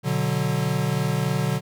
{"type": "chord", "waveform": "square", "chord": "B minor", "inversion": "none", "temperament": "equal", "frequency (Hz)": [123.47, 146.83, 185], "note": ["B2", "D3", "F#3"], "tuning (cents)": [0, 0, 0], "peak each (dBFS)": [-27, -25, -28], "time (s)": [0.03, 1.61], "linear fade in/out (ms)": 50, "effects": []}